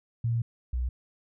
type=tone pair in turn; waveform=sine; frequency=116.54 / 61.73 Hz; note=A#2 / B1; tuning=0 / 0 cents; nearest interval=major seventh; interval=1100 cents; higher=first; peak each=-24 / -26 dBFS; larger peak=first; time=0.24-0.42 / 0.73-0.89 s; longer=first; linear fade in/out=5 ms; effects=none